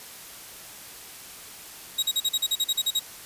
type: tone bursts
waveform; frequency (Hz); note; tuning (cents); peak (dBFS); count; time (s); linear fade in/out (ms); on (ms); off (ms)
sawtooth; 3809; A#7; +37; -18; 12; 1.98-2.996; 10; 48; 40
effects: white hiss -43 dBFS RMS until 3.25 s + resampled to 32000 Hz